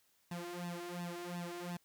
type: tone with flanger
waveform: sawtooth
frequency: 174.61 Hz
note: F3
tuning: in tune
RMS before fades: -43 dBFS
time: 0.31-1.77 s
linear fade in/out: 5 ms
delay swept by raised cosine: 1.1 to 3 ms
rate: 2.8 Hz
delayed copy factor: +1
effects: white hiss -73 dBFS RMS until 1.84 s